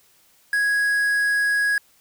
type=tone with quantisation; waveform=triangle; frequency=1661.2 Hz; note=G#6; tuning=in tune; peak=-16 dBFS; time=0.53-1.78 s; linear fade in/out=2 ms; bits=6; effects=white hiss -58 dBFS RMS until 2 s